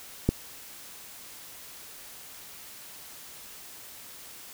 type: click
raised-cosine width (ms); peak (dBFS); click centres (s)
3; -8; 0.29
effects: white hiss -46 dBFS RMS until 4.53 s